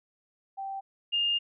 sine tone pair in turn, 780 / 2822 Hz, G5 / F7, -9 / +17 cents, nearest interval octave + minor seventh, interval 2226 cents, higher second, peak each -33 / -24 dBFS, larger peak second, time 0.57-0.81 / 1.12-1.39 s, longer second, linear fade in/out 20 ms, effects none

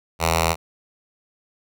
5% pulse tone with notch filter, 82.41 Hz, E2, in tune, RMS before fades -20 dBFS, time 0.19-0.56 s, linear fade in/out 50 ms, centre 280 Hz, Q 0.55, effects none

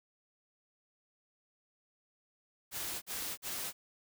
white noise bursts, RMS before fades -39 dBFS, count 3, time 2.71-3.73 s, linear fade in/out 50 ms, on 310 ms, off 45 ms, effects none

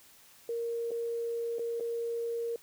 sine tone with dropouts, 466.2 Hz, A#4, in tune, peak -31 dBFS, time 0.49-2.56 s, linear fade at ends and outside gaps 2 ms, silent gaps 0.908-0.915 / 1.585-1.593 / 1.799-1.806 s, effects white hiss -58 dBFS RMS until 2.62 s

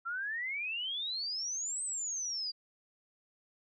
sine exponential two-way sweep, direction up then down, 1340 to 8310 to 4753 Hz, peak -34 dBFS, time 0.05-2.52 s, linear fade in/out 20 ms, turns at 1.83 s, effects none

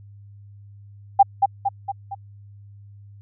sine tone with echo, 793 Hz, G5, 20 cents sharp, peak -7 dBFS, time 1.19-1.23 s, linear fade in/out 10 ms, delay 230 ms, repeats 4, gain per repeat -5 dB, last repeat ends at 2.15 s, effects added 101 Hz sine -42 dBFS peak until 3.21 s

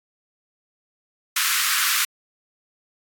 pink high-pass noise, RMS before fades -21 dBFS, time 1.36-2.05 s, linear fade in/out 5 ms, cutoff 1200 Hz, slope 48 dB/octave, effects AAC 64 kbps

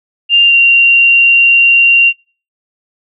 sine tone with pitch glide, 2794 to 2764 Hz, F7 to F7, 0 to -19 cents, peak -4 dBFS, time 0.29-2.13 s, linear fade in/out 50 ms, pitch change -19 cents, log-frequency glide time 0.45-0.55 s, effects noise-tail reverb RT60 0.4 s tail -26 dB re dry

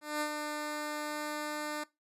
10% pulse tone with ADSR envelope, 300.1 Hz, D4, 38 cents sharp, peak -22 dBFS, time 0.01-1.84 s, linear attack 200 ms, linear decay 74 ms, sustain -5 dB, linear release 8 ms, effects noise-tail reverb RT60 0.2 s tail -20 dB re dry + resampled to 32000 Hz

